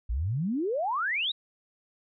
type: exponential sweep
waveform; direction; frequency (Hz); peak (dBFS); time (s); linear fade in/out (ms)
sine; up; 51.91 to 3927; -26; 0.09-1.32; 10
effects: none